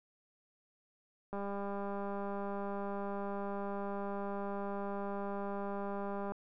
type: click train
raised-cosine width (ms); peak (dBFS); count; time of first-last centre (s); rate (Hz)
1; -27; 999; 1.33-6.32; 200
effects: none